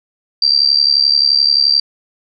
sine tone with amplitude modulation, 4699 Hz, D8, in tune, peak -5 dBFS, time 0.42-1.8 s, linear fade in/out 5 ms, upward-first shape sine, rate 71.5 Hz, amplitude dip 90%, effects none

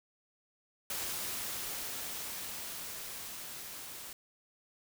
white noise with level ramp, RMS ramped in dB -37 to -46 dBFS, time 0.9-4.13 s, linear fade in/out 2 ms, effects none

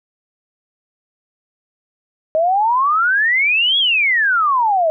sine exponential two-way sweep, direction up then down, 618 to 3380 to 618 Hz, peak -12 dBFS, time 2.35-4.9 s, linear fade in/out 0 ms, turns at 3.78 s, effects none

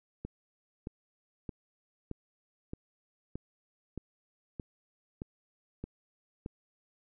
click train, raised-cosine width 3 ms, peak -25 dBFS, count 11, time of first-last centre 0.25-6.461 s, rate 1.61 Hz, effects none

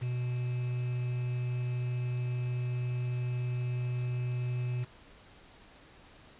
triangle tone with quantisation, 123.47 Hz, B2, in tune, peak -28 dBFS, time 0.01-4.85 s, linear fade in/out 20 ms, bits 8, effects pink hiss -56 dBFS RMS until 6.39 s + resampled to 8000 Hz

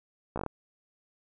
slowing click train, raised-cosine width 1 ms, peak -19 dBFS, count 6, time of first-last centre 0.36-0.463 s, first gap 15 ms, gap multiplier 1.16, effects none

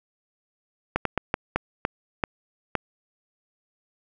slowing click train, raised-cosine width 0.5 ms, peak -7 dBFS, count 8, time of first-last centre 0.96-2.753 s, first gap 93 ms, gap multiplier 1.33, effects none

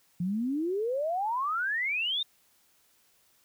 sine exponential sweep, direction up, 169.2 to 3729 Hz, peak -27 dBFS, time 0.2-2.23 s, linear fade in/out 5 ms, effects white hiss -66 dBFS RMS until 3.44 s

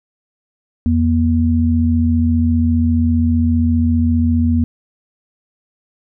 sine tone pair together, 84.7 / 239.1 Hz, E2 / A#3, +48 / +44 cents, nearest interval octave + tritone, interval 1796 cents, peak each -14 dBFS, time 0.86-4.64 s, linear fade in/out 0 ms, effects none

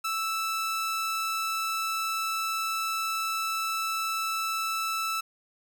sawtooth tone, 1318.5 Hz, E6, in tune, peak -24 dBFS, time 0.04-5.21 s, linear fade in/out 10 ms, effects none

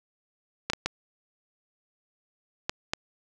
clicks, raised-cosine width 0.2 ms, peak -9 dBFS, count 5, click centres 0.7 / 0.734 / 0.86 / 2.695 / 2.935 s, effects none

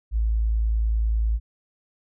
sine tone, 55 Hz, A1, in tune, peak -19 dBFS, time 0.11-1.4 s, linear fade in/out 50 ms, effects none

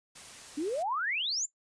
white noise, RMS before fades -48 dBFS, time 0.15-0.83 s, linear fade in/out 10 ms
sine exponential sweep, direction up, 277.2 to 7459 Hz, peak -29 dBFS, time 0.57-1.46 s, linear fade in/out 10 ms
effects noise-tail reverb RT60 0.1 s tail -17 dB re dry + resampled to 22050 Hz

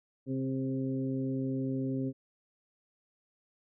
harmonic tone with a mistuned harmonic, 132.5 Hz, C3, 22 cents sharp, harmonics 1 / 2 / 3 / 4, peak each -35 / -32 / -40 / -44 dBFS, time 0.26-2.13 s, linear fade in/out 50 ms, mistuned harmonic 3, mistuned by +15 cents, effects none

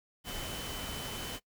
sine tone in noise, 3038 Hz, F#7, 45 cents sharp, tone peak -44 dBFS, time 0.24-1.4 s, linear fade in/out 50 ms, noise pink, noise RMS -40 dBFS, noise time 0.24-1.4 s, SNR -7 dB, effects noise-tail reverb RT60 0.1 s tail -21 dB re dry

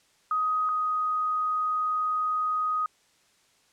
sine tone pair in turn, 1255 / 1249.9 Hz, D#6 / D#6, +15 / +7 cents, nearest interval unison, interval 8 cents, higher first, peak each -23 / -24 dBFS, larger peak first, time 0.31-0.69 / 0.69-2.86 s, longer second, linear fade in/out 2 ms, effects white hiss -64 dBFS RMS until 3.72 s + low-pass 8000 Hz 12 dB/octave

